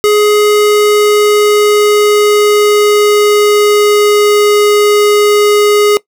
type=tone with pitch glide; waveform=square; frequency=418.4 to 415.3 Hz; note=G#4 to G#4; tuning=+13 to 0 cents; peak=-6 dBFS; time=0.04-5.97 s; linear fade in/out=0 ms; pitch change=-13 cents; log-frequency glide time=0.16-4.47 s; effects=noise-tail reverb RT60 0.1 s tail -20 dB re dry